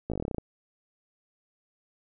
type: slowing click train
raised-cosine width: 2 ms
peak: -18 dBFS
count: 12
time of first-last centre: 0.1-0.383 s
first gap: 17 ms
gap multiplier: 1.08
effects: none